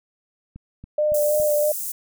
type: click train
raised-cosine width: 5 ms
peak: -26 dBFS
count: 4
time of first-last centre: 0.56-1.4 s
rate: 3.57 Hz
type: tone with vibrato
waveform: sine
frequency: 598 Hz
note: D5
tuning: 31 cents sharp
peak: -17 dBFS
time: 0.98-1.72 s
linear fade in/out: 5 ms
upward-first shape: sine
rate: 3 Hz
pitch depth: 20 cents each way
type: high-pass noise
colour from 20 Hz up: white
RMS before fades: -29 dBFS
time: 1.14-1.92 s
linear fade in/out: 5 ms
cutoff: 7100 Hz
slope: 24 dB/octave
effects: none